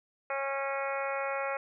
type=harmonic tone; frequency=274.2 Hz; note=C#4; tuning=19 cents flat; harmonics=2 / 3 / 4 / 5 / 6 / 7 / 8 / 9; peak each=-34 / -38 / -40 / -38 / -45 / -42 / -41 / -43 dBFS; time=0.3-1.57 s; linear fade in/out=2 ms; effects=none